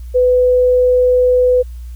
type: tone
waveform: sine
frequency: 500 Hz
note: B4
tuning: 21 cents sharp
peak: -8 dBFS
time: 0.14-1.63 s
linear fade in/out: 20 ms
effects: added 60 Hz sine -26 dBFS peak until 1.95 s + white hiss -52 dBFS RMS until 1.95 s